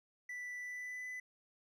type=tone with pitch glide; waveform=triangle; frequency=1975.5 to 2002 Hz; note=B6 to B6; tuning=0 to +23 cents; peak=-40 dBFS; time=0.29-1.2 s; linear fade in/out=5 ms; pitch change=+23 cents; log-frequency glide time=0.59-1.07 s; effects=none